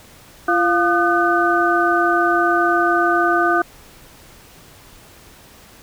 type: tone cluster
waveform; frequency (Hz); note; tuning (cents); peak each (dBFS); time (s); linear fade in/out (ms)
sine; 342.5 / 701 / 1219 / 1508; F4 / F5 / D#6 / F#6; -34 / +6 / -36 / +32; -19; 0.48-3.62; 5
effects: pink hiss -45 dBFS RMS until 5.82 s